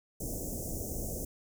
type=band-stop noise; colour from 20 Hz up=pink; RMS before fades=-37 dBFS; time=0.2-1.25 s; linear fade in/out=5 ms; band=660 to 6100 Hz; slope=48 dB/octave; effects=none